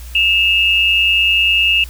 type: tone pair together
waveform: sine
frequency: 2635 / 2825 Hz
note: E7 / F7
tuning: -1 / +19 cents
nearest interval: minor second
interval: 120 cents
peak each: -13 / -13 dBFS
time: 0.15-1.84 s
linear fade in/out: 2 ms
effects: added 60 Hz sine -29 dBFS peak until 1.89 s + white hiss -40 dBFS RMS until 1.89 s